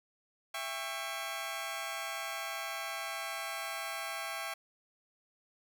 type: chord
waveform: 15% pulse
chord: C# diminished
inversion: first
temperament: just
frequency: 665.2 / 798.3 / 1108.7 Hz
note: E5 / G5 / C#6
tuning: +16 / +31 / 0 cents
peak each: -35 / -35 / -35 dBFS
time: 0.54-4.54 s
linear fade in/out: 5 ms
effects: none